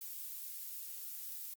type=noise; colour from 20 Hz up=violet; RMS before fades=-45 dBFS; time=0.01-1.54 s; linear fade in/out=5 ms; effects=Opus 48 kbps